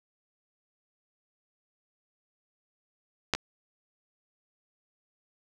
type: clicks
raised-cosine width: 0.2 ms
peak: -6 / -14 dBFS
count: 2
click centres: 3.337 / 3.35 s
effects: none